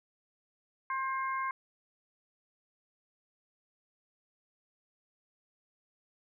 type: harmonic tone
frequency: 531 Hz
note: C5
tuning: 25 cents sharp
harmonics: 2 / 3 / 4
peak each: -32 / -40 / -41 dBFS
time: 0.9-1.51 s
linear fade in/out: 2 ms
effects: none